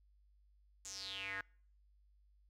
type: tone with band-pass filter sweep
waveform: square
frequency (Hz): 97.1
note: G2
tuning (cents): -16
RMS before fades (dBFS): -45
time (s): 0.85-1.41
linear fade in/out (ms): 0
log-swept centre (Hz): 7200 to 1600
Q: 6.4
effects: noise-tail reverb RT60 0.5 s tail -26 dB re dry + added 50 Hz sine -66 dBFS peak until 2.49 s